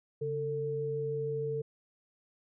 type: tone pair together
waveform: sine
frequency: 140 / 446.8 Hz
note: C#3 / A4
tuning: +18 / +27 cents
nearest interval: octave + minor sixth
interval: 2009 cents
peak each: -37 / -32 dBFS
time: 0.21-1.62 s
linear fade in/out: 10 ms
effects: none